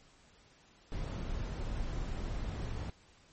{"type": "noise", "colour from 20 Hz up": "brown", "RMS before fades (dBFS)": -37, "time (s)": [0.92, 2.9], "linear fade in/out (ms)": 0, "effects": ["pink hiss -63 dBFS RMS until 3.32 s", "MP3 32 kbps"]}